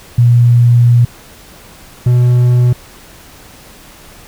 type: tone pair in turn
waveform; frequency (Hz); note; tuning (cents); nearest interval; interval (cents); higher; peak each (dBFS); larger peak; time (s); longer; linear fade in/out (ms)
sine / triangle; 120 / 123.02; B2 / B2; -49 / -6; unison; 43; second; -4; neither; 0.18-1.05 / 2.06-2.73; first; 5
effects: pink hiss -38 dBFS RMS until 4.27 s